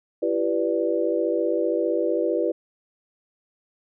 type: chord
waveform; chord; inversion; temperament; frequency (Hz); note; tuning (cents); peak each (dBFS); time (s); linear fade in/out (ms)
sine; E minor seventh; none; equal with one note detuned; 336.7 / 392 / 493.9 / 587.3; E4 / G4 / B4 / D5; +37 / 0 / 0 / 0; -25 / -27 / -25 / -27; 0.22-2.52; 10
effects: none